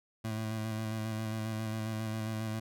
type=tone with vibrato; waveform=25% pulse; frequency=110 Hz; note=A2; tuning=in tune; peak=-30 dBFS; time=0.24-2.6 s; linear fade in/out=10 ms; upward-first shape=square; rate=7.4 Hz; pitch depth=21 cents each way; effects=none